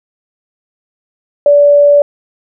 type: tone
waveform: sine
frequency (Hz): 578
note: D5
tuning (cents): -28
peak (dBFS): -3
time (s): 1.46-2.02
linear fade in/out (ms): 2
effects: none